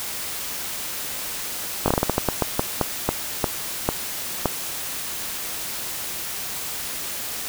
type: slowing click train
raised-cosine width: 1 ms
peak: -4 dBFS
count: 16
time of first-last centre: 1.86-4.457 s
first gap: 20 ms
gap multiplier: 1.27
effects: white hiss -30 dBFS RMS until 7.48 s